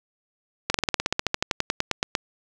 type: slowing click train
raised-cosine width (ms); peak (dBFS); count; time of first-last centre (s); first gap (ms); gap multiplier
0.2; -4; 20; 0.7-2.152; 43; 1.06
effects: none